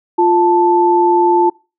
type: tone pair together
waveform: sine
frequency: 349.9 / 880 Hz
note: F4 / A5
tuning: +3 / 0 cents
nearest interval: octave + major third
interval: 1597 cents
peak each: -11 dBFS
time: 0.18-1.5 s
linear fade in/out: 10 ms
effects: noise-tail reverb RT60 0.3 s tail -24 dB re dry